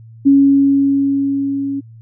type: tone with level ramp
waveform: sine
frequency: 277.2 Hz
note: C#4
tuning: in tune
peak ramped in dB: -5 to -18 dBFS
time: 0.25-1.81 s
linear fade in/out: 20 ms
effects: added 113 Hz sine -36 dBFS peak until 2.01 s